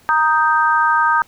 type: chord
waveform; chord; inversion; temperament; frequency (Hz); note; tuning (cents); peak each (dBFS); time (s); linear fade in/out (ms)
sine; Eb major; second; equal; 932.3 / 1244.5 / 1568; Bb5 / Eb6 / G6; 0 / 0 / 0; -16 / -16 / -17; 0.09-1.22; 0
effects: pink hiss -51 dBFS RMS until 1.27 s